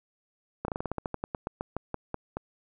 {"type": "slowing click train", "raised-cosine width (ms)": 1, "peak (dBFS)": -17, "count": 18, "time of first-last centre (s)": [0.65, 2.37], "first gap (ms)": 32, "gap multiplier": 1.13, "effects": []}